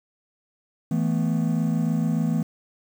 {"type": "chord", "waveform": "triangle", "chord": "E suspended fourth", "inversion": "none", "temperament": "equal with one note detuned", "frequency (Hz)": [163.58, 220, 246.9], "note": ["E3", "A3", "B3"], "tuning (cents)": [-13, 0, 0], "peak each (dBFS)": [-21, -23, -25], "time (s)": [0.91, 2.43], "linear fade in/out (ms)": 5, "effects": ["tanh soft clip ceiling -9 dBFS", "8-bit"]}